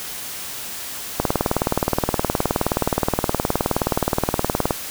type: click train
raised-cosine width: 1 ms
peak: -3 dBFS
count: 68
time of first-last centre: 1.2-4.708 s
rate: 19.1 Hz
effects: white hiss -31 dBFS RMS until 4.9 s